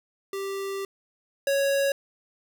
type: tone pair in turn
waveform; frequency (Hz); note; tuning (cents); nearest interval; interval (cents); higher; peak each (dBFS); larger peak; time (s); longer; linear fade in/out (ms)
square; 392 / 554.4; G4 / C#5; 0 / 0; tritone; 600; second; -30 / -22; second; 0.33-0.85 / 1.47-1.92; first; 2
effects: none